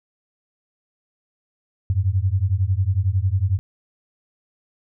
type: beating tone pair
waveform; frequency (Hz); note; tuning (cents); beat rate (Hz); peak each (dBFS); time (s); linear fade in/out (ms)
sine; 90 / 101; F#2 / G#2; -47 / -48; 11; -20; 1.9-3.59; 0
effects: none